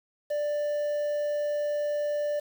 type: tone with quantisation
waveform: triangle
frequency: 590 Hz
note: D5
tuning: 8 cents sharp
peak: -24 dBFS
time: 0.3-2.4 s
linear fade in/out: 10 ms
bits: 8
effects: none